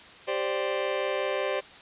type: chord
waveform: sawtooth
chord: G suspended fourth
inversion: none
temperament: just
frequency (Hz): 392 / 522.7 / 588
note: G4 / C5 / D5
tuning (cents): 0 / -2 / +2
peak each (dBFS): -28 / -26 / -26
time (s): 0.27-1.61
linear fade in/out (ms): 20
effects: white hiss -48 dBFS RMS until 1.81 s + resampled to 8000 Hz